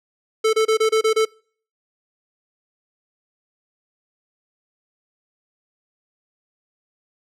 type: tone bursts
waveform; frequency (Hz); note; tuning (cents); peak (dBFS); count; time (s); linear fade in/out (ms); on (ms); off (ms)
square; 440; A4; 0; -15; 7; 0.44-1.253; 10; 93; 27
effects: noise-tail reverb RT60 0.5 s tail -26 dB re dry + low-pass 9000 Hz 12 dB/octave